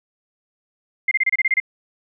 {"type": "tone bursts", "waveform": "sine", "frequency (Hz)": 2100, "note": "C7", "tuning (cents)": 6, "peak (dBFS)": -14, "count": 9, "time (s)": [1.08, 1.601], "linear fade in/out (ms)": 5, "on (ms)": 33, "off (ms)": 28, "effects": []}